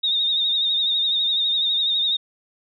sine tone with vibrato, 3700 Hz, A#7, 14 cents flat, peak -18 dBFS, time 0.03-2.17 s, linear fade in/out 10 ms, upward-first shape sine, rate 12 Hz, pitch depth 50 cents each way, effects none

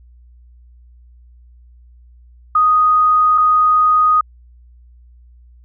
sine tone pair in turn, 1244.5 / 1244.5 Hz, D#6 / D#6, 0 / 0 cents, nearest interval unison, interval 0 cents, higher neither, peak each -9 dBFS, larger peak neither, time 2.55-3.38 / 3.38-4.21 s, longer neither, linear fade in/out 5 ms, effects added 60 Hz sine -42 dBFS peak until 5.64 s

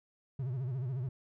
triangle tone with vibrato, 128.5 Hz, C3, 31 cents flat, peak -31 dBFS, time 0.39-1.09 s, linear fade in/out 5 ms, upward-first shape sine, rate 14 Hz, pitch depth 140 cents each way, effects none

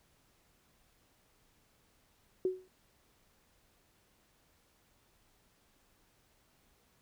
sine tone with exponential decay, 371.5 Hz, F#4, 7 cents sharp, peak -25 dBFS, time 2.45-2.68 s, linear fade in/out 2 ms, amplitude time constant 49 ms, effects pink hiss -70 dBFS RMS until 7.01 s

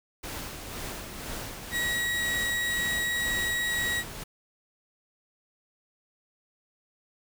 pink noise with tremolo, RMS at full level -36 dBFS, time 0.23-4.24 s, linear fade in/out 10 ms, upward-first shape sine, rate 2 Hz, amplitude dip 45%
35% pulse tone, 1912 Hz, A#6, 43 cents sharp, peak -25 dBFS, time 1.71-4.04 s, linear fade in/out 50 ms
effects none

